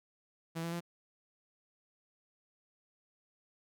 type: tone with pitch steps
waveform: sawtooth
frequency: 164.81 / 168.18 / 171.61 Hz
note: E3 / E3 / F3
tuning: 0 / +35 / -30 cents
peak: -32 dBFS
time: 0.55-0.808 s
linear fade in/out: 20 ms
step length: 86 ms
effects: none